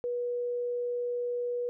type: tone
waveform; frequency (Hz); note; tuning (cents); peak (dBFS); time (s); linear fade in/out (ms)
sine; 485.5; B4; -30; -29; 0.04-1.69; 0
effects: none